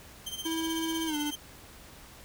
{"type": "tone with tremolo", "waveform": "sawtooth", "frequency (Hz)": 3136, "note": "G7", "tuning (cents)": 0, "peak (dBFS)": -30, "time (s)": [0.26, 1.36], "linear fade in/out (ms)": 10, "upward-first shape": "sine", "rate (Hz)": 16, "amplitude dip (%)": 75}
{"type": "tone with pitch glide", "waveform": "square", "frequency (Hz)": [325.7, 295.2], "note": ["E4", "D4"], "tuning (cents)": [-21, 9], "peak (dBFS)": -31, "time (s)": [0.45, 1.31], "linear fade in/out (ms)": 10, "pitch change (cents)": -170, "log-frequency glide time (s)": [1.06, 1.16]}
{"effects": ["added 60 Hz sine -60 dBFS peak until 2.24 s", "pink hiss -51 dBFS RMS until 2.24 s"]}